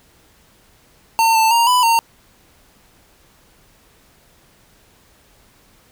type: tone with pitch steps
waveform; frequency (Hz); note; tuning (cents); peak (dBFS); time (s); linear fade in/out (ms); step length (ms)
square; 906 / 889 / 933 / 995 / 918; A#5 / A5 / A#5 / B5 / A#5; -50 / +18 / +1 / +13 / -27; -12; 1.19-1.99; 0; 160
effects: pink hiss -53 dBFS RMS until 5.91 s